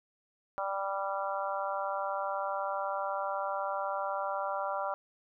harmonic tone, 196 Hz, G3, in tune, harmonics 3 / 4 / 5 / 6 / 7, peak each -36 / -37 / -38 / -39 / -39 dBFS, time 0.58-4.94 s, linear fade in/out 0 ms, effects none

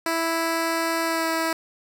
10% pulse tone with pitch glide, 329.6 to 325.8 Hz, E4 to E4, 0 to -20 cents, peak -14 dBFS, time 0.06-1.53 s, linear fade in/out 2 ms, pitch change -20 cents, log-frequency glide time 1.04-1.27 s, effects none

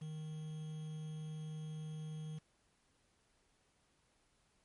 triangle tone with quantisation, 155.56 Hz, D#3, in tune, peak -40 dBFS, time 0.01-2.39 s, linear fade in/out 10 ms, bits 10, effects pink hiss -75 dBFS RMS until 4.64 s + MP3 48 kbps

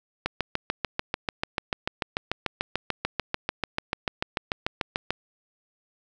click train, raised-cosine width 0.3 ms, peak -9 dBFS, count 34, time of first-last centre 0.26-5.106 s, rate 6.81 Hz, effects none

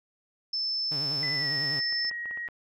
sine tone, 5274 Hz, E8, in tune, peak -27 dBFS, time 0.53-2.1 s, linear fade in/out 5 ms
sawtooth tone with vibrato, 143.4 Hz, D3, 41 cents flat, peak -32 dBFS, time 0.91-1.8 s, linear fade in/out 10 ms, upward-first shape sine, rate 10 Hz, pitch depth 130 cents each way
clicks, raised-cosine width 0.5 ms, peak -32 dBFS, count 11, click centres 1.115 / 1.281 / 1.77 / 1.802 / 1.925 / 2.049 / 2.113 / 2.257 / 2.311 / 2.374 / 2.487 s
sine tone with pitch glide, 2000 to 1894.3 Hz, B6 to A#6, +21 to +27 cents, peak -32 dBFS, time 1.23-2.48 s, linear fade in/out 0 ms, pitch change -94 cents, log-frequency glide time 1.36-1.51 s
effects none

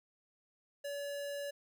square tone, 570 Hz, C#5, 48 cents sharp, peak -39 dBFS, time 0.84-1.51 s, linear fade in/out 10 ms, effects none

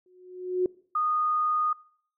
sine tone with exponential growth, 364.9 Hz, F#4, 24 cents flat, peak -19 dBFS, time 0.06-0.66 s, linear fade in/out 2 ms, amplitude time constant 130 ms
sine tone, 1233 Hz, D#6, 16 cents flat, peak -23 dBFS, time 0.95-1.73 s, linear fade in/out 5 ms
effects noise-tail reverb RT60 0.6 s tail -23 dB re dry

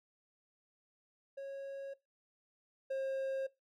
triangle tone pair in turn, 549 / 535.8 Hz, C#5 / C5, -17 / +41 cents, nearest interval unison, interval 42 cents, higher first, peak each -39 / -32 dBFS, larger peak second, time 1.37-1.94 / 2.9-3.47 s, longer neither, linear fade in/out 10 ms, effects noise-tail reverb RT60 0.2 s tail -20 dB re dry

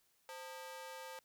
sawtooth ring-modulated tone, 710 Hz, F5, 28 cents sharp, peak -40 dBFS, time 0.29-1.19 s, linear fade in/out 0 ms, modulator 189 Hz, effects white hiss -75 dBFS RMS until 1.24 s

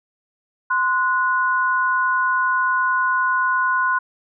sine tone pair together, 1036.6 / 1466 Hz, C6 / F#6, -16 / -16 cents, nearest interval tritone, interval 600 cents, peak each -19 dBFS, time 0.7-3.99 s, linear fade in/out 10 ms, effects none

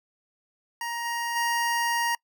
25% pulse tone with level steps, 940 Hz, A#5, 14 cents sharp, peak -26 / -24 / -20 dBFS, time 0.81-2.15 s, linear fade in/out 2 ms, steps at 1.04 / 1.35 s, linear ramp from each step 20 ms, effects noise-tail reverb RT60 0.1 s tail -26 dB re dry

